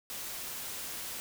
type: noise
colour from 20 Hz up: white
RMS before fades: -40 dBFS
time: 0.1-1.2 s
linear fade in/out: 0 ms
effects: none